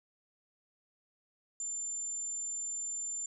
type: tone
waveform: sine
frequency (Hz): 7180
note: A8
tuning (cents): +34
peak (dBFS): -35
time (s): 1.6-3.26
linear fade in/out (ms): 2
effects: none